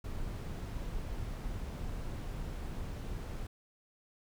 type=noise; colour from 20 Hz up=brown; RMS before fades=-39 dBFS; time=0.04-3.47 s; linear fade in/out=5 ms; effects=none